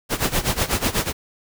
pink noise with tremolo, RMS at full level -19 dBFS, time 0.09-1.13 s, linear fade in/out 50 ms, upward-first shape sine, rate 8.1 Hz, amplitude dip 85%, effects none

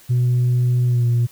sine tone with pitch glide, 123.47 to 119.47 Hz, B2 to A#2, 0 to +43 cents, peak -12 dBFS, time 0.09-1.27 s, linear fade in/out 20 ms, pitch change -57 cents, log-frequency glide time 0.86-1.06 s, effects tanh soft clip ceiling -12 dBFS + white hiss -48 dBFS RMS until 1.31 s

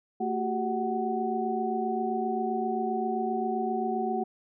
sine tone cluster, 225.2 / 367.1 / 394.7 / 746 Hz, A3 / F#4 / G4 / F#5, +40 / -14 / +12 / +14 cents, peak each -32 / -33 / -34 / -30 dBFS, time 0.2-4.24 s, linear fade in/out 10 ms, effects none

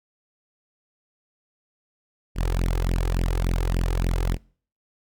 sawtooth tone with flanger, 43.39 Hz, F1, 10 cents flat, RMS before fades -23 dBFS, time 2.35-4.38 s, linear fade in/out 50 ms, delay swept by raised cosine 0.36 to 2.46 ms, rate 3.5 Hz, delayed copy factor +1, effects noise-tail reverb RT60 0.5 s tail -26 dB re dry

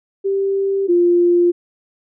sine tone pair in turn, 392 / 349.2 Hz, G4 / F4, 0 / 0 cents, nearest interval major second, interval 200 cents, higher first, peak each -15 / -10 dBFS, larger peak second, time 0.24-0.88 / 0.88-1.52 s, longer neither, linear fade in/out 20 ms, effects none

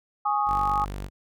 sine chord, Ab suspended fourth, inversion none, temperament just, 830.6 / 1107.5 / 1245.9 Hz, Ab5 / Db6 / Eb6, 0 / -2 / +2 cents, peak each -24 / -29 / -26 dBFS, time 0.25-0.85 s, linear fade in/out 10 ms
sawtooth tone, 48.81 Hz, G1, 7 cents flat, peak -28 dBFS, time 0.46-1.1 s, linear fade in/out 50 ms
effects none

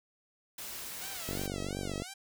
white noise, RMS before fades -42 dBFS, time 0.58-1.47 s, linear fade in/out 5 ms
5% pulse tone with vibrato, 711 Hz, F5, 31 cents sharp, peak -31 dBFS, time 1.01-2.14 s, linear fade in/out 10 ms, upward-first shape sine, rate 2.9 Hz, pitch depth 180 cents each way
click train, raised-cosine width 2 ms, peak -23 dBFS, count 36, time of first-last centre 1.29-2.021 s, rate 47.9 Hz
effects none

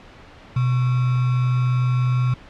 sine tone with sample-and-hold, 125.8 Hz, B2, 32 cents sharp, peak -16 dBFS, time 0.56-2.34 s, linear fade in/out 5 ms, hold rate 1225 Hz, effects pink hiss -44 dBFS RMS until 2.49 s + low-pass 3000 Hz 12 dB/octave

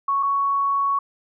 sine tone pair in turn, 1108.7 / 1113.9 Hz, C#6 / C#6, 0 / +8 cents, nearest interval unison, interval 8 cents, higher second, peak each -18 dBFS, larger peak neither, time 0.08-0.23 / 0.23-0.99 s, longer second, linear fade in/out 5 ms, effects none

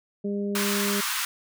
harmonic tone, 202.2 Hz, G#3, 46 cents flat, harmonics 1 / 2 / 3, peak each -27 / -30 / -40 dBFS, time 0.24-1.01 s, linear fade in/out 10 ms
pink high-pass noise, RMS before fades -28 dBFS, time 0.55-1.25 s, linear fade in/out 2 ms, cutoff 990 Hz, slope 48 dB/octave
effects none

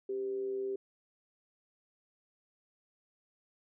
sine tone with amplitude modulation, 392 Hz, G4, in tune, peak -31 dBFS, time 0.09-0.76 s, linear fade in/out 5 ms, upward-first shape sine, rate 118 Hz, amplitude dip 40%, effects none

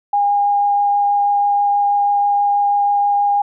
sine tone with vibrato, 813 Hz, G#5, 37 cents flat, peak -12 dBFS, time 0.13-3.42 s, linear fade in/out 5 ms, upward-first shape triangle, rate 6.2 Hz, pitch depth 8 cents each way, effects none

